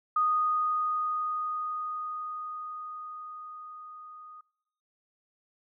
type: tone with level ramp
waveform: sine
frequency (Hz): 1239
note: D#6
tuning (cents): -8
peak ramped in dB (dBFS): -22 to -45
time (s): 0.16-4.41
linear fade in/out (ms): 5
effects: noise-tail reverb RT60 1.0 s tail -26 dB re dry